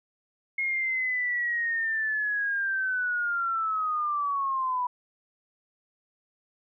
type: linear sweep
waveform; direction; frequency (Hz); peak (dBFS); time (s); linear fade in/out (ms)
sine; down; 2159 to 978; -25; 0.58-4.87; 5
effects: none